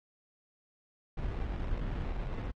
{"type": "noise with sample-and-hold", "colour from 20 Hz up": "brown", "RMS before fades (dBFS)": -35, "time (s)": [1.17, 2.51], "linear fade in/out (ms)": 10, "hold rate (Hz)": 1575, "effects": ["low-pass 3000 Hz 12 dB/octave", "AAC 32 kbps"]}